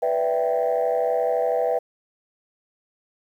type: chord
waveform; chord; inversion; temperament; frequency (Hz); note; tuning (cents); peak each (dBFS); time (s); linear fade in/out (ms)
sine; E minor seventh; second; equal; 493.9 / 587.3 / 659.3 / 784; B4 / D5 / E5 / G5; 0 / 0 / 0 / 0; -22 / -27 / -23 / -26; 0.02-1.79; 10
effects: tanh soft clip ceiling -13 dBFS + 9-bit